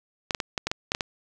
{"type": "clicks", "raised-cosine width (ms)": 0.2, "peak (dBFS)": -9, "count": 9, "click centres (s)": [0.308, 0.348, 0.402, 0.578, 0.67, 0.715, 0.919, 0.949, 1.008], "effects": []}